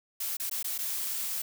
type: noise with dropouts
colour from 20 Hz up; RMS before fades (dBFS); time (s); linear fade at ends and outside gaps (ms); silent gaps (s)
blue; -33; 0.2-1.42; 5; 0.369-0.398 / 0.497-0.512 / 0.628-0.643 / 0.78-0.787
effects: none